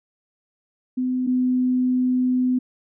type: tone pair in turn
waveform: sine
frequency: 254 / 252.8 Hz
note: B3 / B3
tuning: +49 / +41 cents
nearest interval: unison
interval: 8 cents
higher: first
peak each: -20 / -17 dBFS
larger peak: second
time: 0.97-1.27 / 1.27-2.59 s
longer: second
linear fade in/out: 10 ms
effects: none